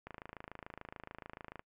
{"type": "click train", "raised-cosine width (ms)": 0.5, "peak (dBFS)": -30, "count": 42, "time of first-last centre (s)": [0.07, 1.594], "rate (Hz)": 26.9, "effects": ["noise-tail reverb RT60 0.1 s tail -26 dB re dry"]}